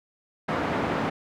pink band-pass noise, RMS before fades -27 dBFS, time 0.48-1.1 s, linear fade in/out 10 ms, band 160 to 1600 Hz, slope 12 dB/octave, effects none

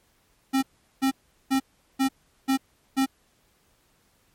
square tone bursts, 267.2 Hz, C4, 36 cents sharp, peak -20 dBFS, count 6, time 0.53-3.062 s, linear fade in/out 20 ms, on 97 ms, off 390 ms, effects pink hiss -65 dBFS RMS until 4.34 s + MP3 64 kbps

